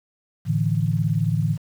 sine chord, A suspended fourth, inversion none, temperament equal, 110 / 146.83 / 164.81 Hz, A2 / D3 / E3, 0 / 0 / 0 cents, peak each -23 dBFS, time 0.45-1.58 s, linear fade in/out 50 ms, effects 8-bit

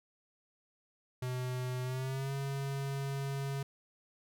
square tone with pitch glide, 126.5 to 137.95 Hz, B2 to C#3, +42 to -8 cents, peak -35 dBFS, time 1.22-3.63 s, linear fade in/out 5 ms, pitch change +150 cents, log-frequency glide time 1.83-2.33 s, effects none

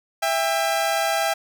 sawtooth tone pair together, 662 / 799.3 Hz, E5 / G5, +7 / +33 cents, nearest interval minor third, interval 326 cents, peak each -19 dBFS, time 0.22-1.34 s, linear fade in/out 10 ms, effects none

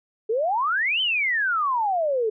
sine exponential two-way sweep, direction up then down, 419.3 to 3136 to 419.3 Hz, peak -20 dBFS, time 0.29-2.3 s, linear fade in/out 10 ms, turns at 1.01 s, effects none

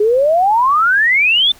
sine exponential sweep, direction up, 406.1 to 3600 Hz, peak -9 dBFS, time 0-1.52 s, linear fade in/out 5 ms, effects pink hiss -44 dBFS RMS until 1.59 s

